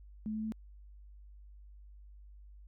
sine tone with pitch steps, 215.5 / 217.4 / 219.3 Hz, A3 / A3 / A3, -36 / -21 / -6 cents, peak -34 dBFS, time 0.26-0.521 s, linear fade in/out 0 ms, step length 87 ms, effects added 50 Hz sine -51 dBFS peak until 2.67 s

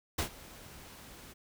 pink noise with ADSR envelope, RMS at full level -31 dBFS, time 0.18-1.34 s, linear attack 9 ms, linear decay 97 ms, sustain -20 dB, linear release 21 ms, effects none

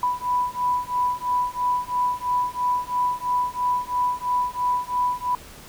sine beating tone pair, 987.8 / 990.8 Hz, B5 / B5, 0 / +5 cents, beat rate 3 Hz, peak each -24 dBFS, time 0.03-5.35 s, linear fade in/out 2 ms, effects pink hiss -44 dBFS RMS until 5.68 s

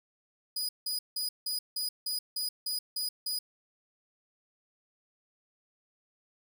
sawtooth tone bursts, 4943 Hz, D#8, 12 cents flat, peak -28 dBFS, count 10, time 0.56-3.39 s, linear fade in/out 5 ms, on 130 ms, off 170 ms, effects none

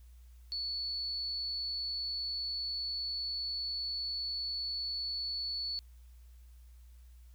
sine tone, 4435 Hz, C#8, in tune, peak -34 dBFS, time 0.52-5.79 s, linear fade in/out 0 ms, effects added 60 Hz sine -52 dBFS peak until 7.34 s + white hiss -71 dBFS RMS until 7.34 s

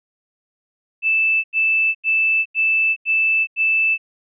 sine tone bursts, 2637 Hz, E7, in tune, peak -14 dBFS, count 6, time 1.02-3.98 s, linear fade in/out 50 ms, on 420 ms, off 88 ms, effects none

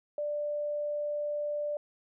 sine tone, 590 Hz, D5, 8 cents sharp, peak -30 dBFS, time 0.18-1.77 s, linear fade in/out 2 ms, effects none

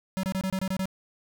square tone bursts, 189.6 Hz, F#3, 43 cents sharp, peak -27 dBFS, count 8, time 0.17-0.856 s, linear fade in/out 0 ms, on 63 ms, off 26 ms, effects none

